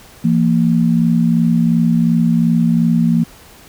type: tone pair together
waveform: sine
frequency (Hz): 168.5 / 231.3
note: E3 / A#3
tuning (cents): +38 / -13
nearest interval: perfect fourth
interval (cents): 549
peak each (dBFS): -13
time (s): 0.24-3.24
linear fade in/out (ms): 10
effects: pink hiss -42 dBFS RMS until 3.68 s